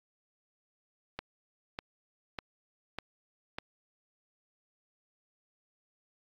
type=click train; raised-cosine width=0.3 ms; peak=-20 dBFS; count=5; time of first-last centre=1.19-3.585 s; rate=1.67 Hz; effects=AAC 64 kbps